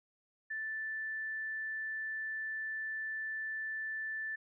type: tone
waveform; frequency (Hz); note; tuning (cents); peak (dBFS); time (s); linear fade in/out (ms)
sine; 1760; A6; 0; -36; 0.5-4.36; 10
effects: none